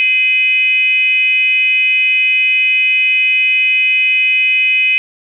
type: tone with frequency modulation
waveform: sine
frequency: 2519 Hz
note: D#7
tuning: 21 cents sharp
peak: -9 dBFS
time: 0-4.98 s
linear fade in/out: 0 ms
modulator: 456 Hz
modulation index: 0.48
effects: none